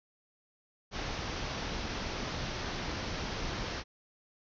pink low-pass noise, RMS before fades -37 dBFS, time 0.91-3.84 s, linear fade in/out 50 ms, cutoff 6100 Hz, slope 96 dB/octave, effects none

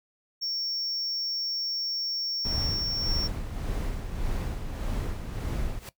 triangle tone, 5480 Hz, F8, 34 cents flat, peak -28 dBFS, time 0.41-3.28 s, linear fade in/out 20 ms
brown noise with tremolo, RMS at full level -29 dBFS, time 2.45-5.79 s, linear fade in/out 0 ms, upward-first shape sine, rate 1.7 Hz, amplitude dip 50%
pink noise with exponential growth, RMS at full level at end -37 dBFS, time 5.67-5.89 s, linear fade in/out 1 ms, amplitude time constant 47 ms
effects noise-tail reverb RT60 0.1 s tail -18 dB re dry

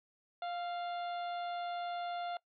harmonic tone with a mistuned harmonic, 701 Hz, F5, 6 cents sharp, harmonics 1 / 2 / 3 / 4 / 5 / 6, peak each -37 / -46 / -55 / -55 / -52 / -58 dBFS, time 0.42-2.37 s, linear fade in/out 2 ms, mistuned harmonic 2, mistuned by -26 cents, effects noise-tail reverb RT60 0.1 s tail -21 dB re dry

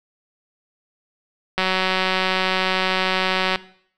click train, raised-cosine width 0.3 ms, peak -4 dBFS, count 371, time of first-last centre 1.58-3.559 s, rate 187 Hz, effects noise-tail reverb RT60 0.6 s tail -18 dB re dry

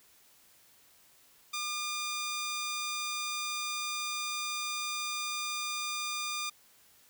10% pulse tone, 1206 Hz, D6, 46 cents sharp, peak -25 dBFS, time 1.53-6.5 s, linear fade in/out 10 ms, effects white hiss -62 dBFS RMS until 7.09 s

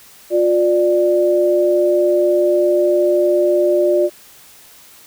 sine tone pair together, 355.2 / 592 Hz, F4 / D5, +29 / +14 cents, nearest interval major sixth, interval 885 cents, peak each -14 dBFS, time 0.3-4.1 s, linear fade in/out 50 ms, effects white hiss -44 dBFS RMS until 5.06 s

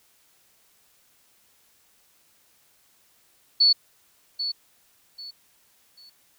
sine tone with echo, 4435 Hz, C#8, in tune, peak -14 dBFS, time 3.6-3.73 s, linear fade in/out 10 ms, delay 790 ms, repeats 3, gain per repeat -11 dB, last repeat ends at 6.1 s, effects white hiss -62 dBFS RMS until 6.38 s

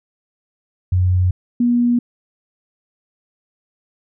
sine tone pair in turn, 91.2 / 240.7 Hz, F#2 / B3, -24 / -44 cents, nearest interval octave + perfect fourth, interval 1680 cents, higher second, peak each -12 dBFS, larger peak neither, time 0.92-1.31 / 1.6-1.99 s, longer neither, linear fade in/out 5 ms, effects none

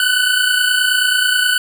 25% pulse tone pair together, 1480 / 1509.4 Hz, F#6 / F#6, 0 / +34 cents, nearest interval unison, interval 34 cents, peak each -12 dBFS, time 0-1.58 s, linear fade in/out 2 ms, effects none

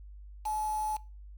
sine tone with quantisation, 858 Hz, A5, 44 cents flat, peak -30 dBFS, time 0.45-0.97 s, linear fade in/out 10 ms, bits 7, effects noise-tail reverb RT60 0.3 s tail -21 dB re dry + added 50 Hz sine -45 dBFS peak until 1.37 s

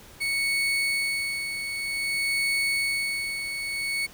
35% pulse tone with tremolo, 2217 Hz, C#7, in tune, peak -21 dBFS, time 0.2-4.07 s, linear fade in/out 20 ms, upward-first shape sine, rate 0.53 Hz, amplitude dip 55%, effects pink hiss -49 dBFS RMS until 4.13 s

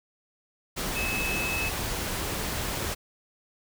sine tone in noise, 2592 Hz, E7, 30 cents flat, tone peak -29 dBFS, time 0.95-1.7 s, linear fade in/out 20 ms, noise pink, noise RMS -31 dBFS, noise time 0.76-2.95 s, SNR -1 dB, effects none

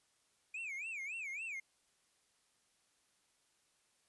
triangle tone with vibrato, 2402 Hz, D7, 38 cents sharp, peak -39 dBFS, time 0.54-1.6 s, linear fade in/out 5 ms, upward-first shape sine, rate 3.6 Hz, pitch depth 220 cents each way, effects white hiss -75 dBFS RMS until 4.08 s + resampled to 24000 Hz

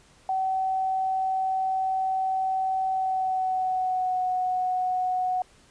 sine tone with pitch glide, 760 to 736.7 Hz, F#5 to F#5, +46 to -8 cents, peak -23 dBFS, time 0.29-5.42 s, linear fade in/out 2 ms, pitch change -54 cents, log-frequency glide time 2.9-4.22 s, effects pink hiss -57 dBFS RMS until 5.7 s + resampled to 22050 Hz

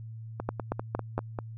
two click trains, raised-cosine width 1 ms, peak -14 / -18 dBFS, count 4 / 6, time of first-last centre 0.49-1.18 / 0.4-1.388 s, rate 4.35 / 5.06 Hz, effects added 112 Hz sine -39 dBFS peak until 1.57 s

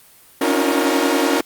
sawtooth tone cluster, 275.4 / 286.2 / 315.4 / 358.7 / 467.1 Hz, C#4 / D4 / D#4 / F4 / A#4, -11 / -45 / +24 / +46 / +3 cents, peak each -18 dBFS, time 0.41-1.41 s, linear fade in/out 5 ms, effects white hiss -48 dBFS RMS until 1.45 s + Opus 32 kbps

